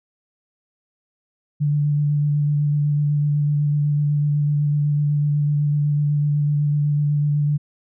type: tone with vibrato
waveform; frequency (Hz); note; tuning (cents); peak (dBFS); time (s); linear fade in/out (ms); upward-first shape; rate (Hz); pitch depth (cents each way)
sine; 146.83; D3; 0; -16; 1.6-7.58; 20; square; 8; 12
effects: none